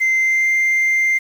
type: tone with pitch glide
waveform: sine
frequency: 2078 to 2094 Hz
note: C7 to C7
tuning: -12 to +1 cents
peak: -11 dBFS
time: 0-1.19 s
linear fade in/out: 20 ms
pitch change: +13 cents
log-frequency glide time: 0.18-0.49 s
effects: tanh soft clip ceiling -12 dBFS + 7-bit